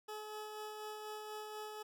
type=tone with tremolo; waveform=20% pulse; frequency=426.6 Hz; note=G#4; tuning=46 cents sharp; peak=-38 dBFS; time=0.08-1.83 s; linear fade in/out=10 ms; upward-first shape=sine; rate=4.1 Hz; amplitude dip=30%; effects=none